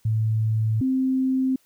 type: tone pair in turn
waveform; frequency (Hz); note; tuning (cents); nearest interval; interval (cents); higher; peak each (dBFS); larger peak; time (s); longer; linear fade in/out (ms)
sine; 110 / 261.6; A2 / C4; 0 / 0; octave + minor third; 1500; second; -19; neither; 0.05-0.81 / 0.81-1.56; first; 5
effects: white hiss -63 dBFS RMS until 1.65 s